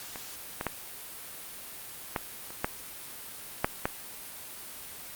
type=clicks; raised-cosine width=0.5 ms; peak=-23 / -17 / -13 / -13 / -28 / -11 / -8 / -11 dBFS; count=8; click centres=0.158 / 0.611 / 0.667 / 2.162 / 2.505 / 2.645 / 3.645 / 3.855 s; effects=white hiss -43 dBFS RMS until 5.15 s + Opus 48 kbps